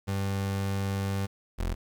30% pulse tone pair in turn, 98 / 43.33 Hz, G2 / F1, 0 / -13 cents, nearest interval octave + major second, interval 1413 cents, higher first, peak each -25 dBFS, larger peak neither, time 0.07-1.27 / 1.58-1.75 s, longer first, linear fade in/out 20 ms, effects 11-bit

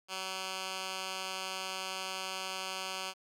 10% pulse tone with band-pass filter, 188.8 Hz, F#3, 35 cents sharp, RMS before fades -39 dBFS, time 0.08-3.14 s, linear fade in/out 50 ms, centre 3900 Hz, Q 0.69, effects 10-bit

